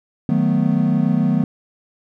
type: chord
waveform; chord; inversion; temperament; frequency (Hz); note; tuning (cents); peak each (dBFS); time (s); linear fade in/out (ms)
triangle; B dominant seventh; first; equal; 155.56 / 185 / 220 / 246.9; D#3 / F#3 / A3 / B3; 0 / 0 / 0 / 0; -18; 0.29-1.44; 2
effects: none